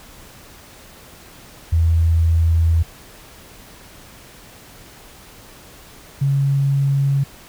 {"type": "tone pair in turn", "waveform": "sine", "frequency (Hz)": [82.41, 138.6], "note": ["E2", "C#3"], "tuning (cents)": [0, 0], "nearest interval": "major sixth", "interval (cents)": 900, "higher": "second", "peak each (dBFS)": [-12, -14], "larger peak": "first", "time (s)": [[1.72, 2.83], [6.21, 7.24]], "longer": "first", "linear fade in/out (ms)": 10, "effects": ["pink hiss -43 dBFS RMS until 7.48 s"]}